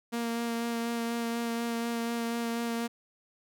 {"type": "tone with vibrato", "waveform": "sawtooth", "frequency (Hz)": 233.1, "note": "A#3", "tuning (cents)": 0, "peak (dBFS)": -26, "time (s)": [0.12, 2.88], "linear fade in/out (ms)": 20, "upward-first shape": "sine", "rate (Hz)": 4.1, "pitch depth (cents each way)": 14, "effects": []}